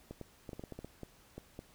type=clicks; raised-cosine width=2 ms; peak=-30 dBFS; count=12; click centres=0.11 / 0.213 / 0.492 / 0.532 / 0.595 / 0.638 / 0.723 / 0.79 / 0.846 / 1.033 / 1.38 / 1.591 s; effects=pink hiss -63 dBFS RMS until 1.74 s